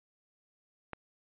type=click; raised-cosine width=0.5 ms; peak=-23 dBFS; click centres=0.933 s; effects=resampled to 8000 Hz